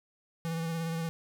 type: tone with vibrato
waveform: square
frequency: 164.81 Hz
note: E3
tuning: in tune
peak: -32 dBFS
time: 0.45-1.09 s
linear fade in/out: 0 ms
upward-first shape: sine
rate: 17 Hz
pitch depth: 26 cents each way
effects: none